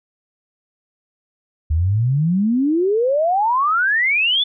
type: exponential sweep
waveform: sine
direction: up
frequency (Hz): 73.9 to 3546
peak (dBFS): -14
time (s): 1.7-4.44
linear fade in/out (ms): 10
effects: none